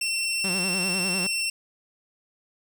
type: tone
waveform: 20% pulse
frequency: 2706 Hz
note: E7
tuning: 45 cents sharp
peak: -20 dBFS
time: 0.01-1.5 s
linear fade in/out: 5 ms
type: tone with vibrato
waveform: sawtooth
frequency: 184.7 Hz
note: F#3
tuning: 3 cents flat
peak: -25 dBFS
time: 0.44-1.27 s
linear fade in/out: 5 ms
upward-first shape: sine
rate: 10 Hz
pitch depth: 100 cents each way
effects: none